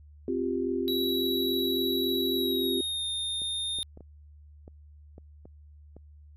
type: chord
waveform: sine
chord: C suspended fourth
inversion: none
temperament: just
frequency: 261.6 / 348.8 / 392.4 Hz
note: C4 / F4 / G4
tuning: 0 / -2 / +2 cents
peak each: -31 dBFS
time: 0.28-2.81 s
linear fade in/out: 2 ms
type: tone with pitch glide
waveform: square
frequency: 3894 to 3654 Hz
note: B7 to A#7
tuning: -25 to -35 cents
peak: -30 dBFS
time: 0.88-3.83 s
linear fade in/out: 0 ms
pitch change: -110 cents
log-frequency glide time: 2.34-3.05 s
type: clicks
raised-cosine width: 2 ms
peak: -34 dBFS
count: 8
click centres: 3.419 / 3.787 / 3.974 / 4.007 / 4.679 / 5.181 / 5.455 / 5.966 s
effects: added 74 Hz sine -49 dBFS peak until 6.36 s